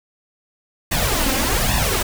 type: noise with flanger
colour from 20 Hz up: pink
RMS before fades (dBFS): -19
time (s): 0.91-2.03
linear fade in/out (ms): 10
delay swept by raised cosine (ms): 1.1 to 3.8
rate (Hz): 1.2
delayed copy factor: +0.75
effects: none